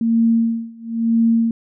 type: tone with tremolo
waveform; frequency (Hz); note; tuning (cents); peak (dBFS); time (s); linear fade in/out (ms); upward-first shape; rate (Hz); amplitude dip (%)
sine; 228.9; A#3; -31; -11; 0.01-1.51; 2; sine; 1; 95
effects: none